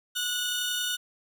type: tone cluster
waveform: sawtooth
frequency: 1462 / 2955 / 3635 Hz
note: F#6 / F#7 / A#7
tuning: -21 / -3 / -44 cents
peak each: -29 dBFS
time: 0.15-0.97 s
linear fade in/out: 20 ms
effects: none